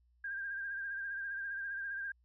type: tone with vibrato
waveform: sine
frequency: 1598 Hz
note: G6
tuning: 33 cents sharp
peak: -37 dBFS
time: 0.24-2.12 s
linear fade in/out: 5 ms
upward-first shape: sine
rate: 15 Hz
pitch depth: 41 cents each way
effects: added 60 Hz sine -67 dBFS peak until 2.24 s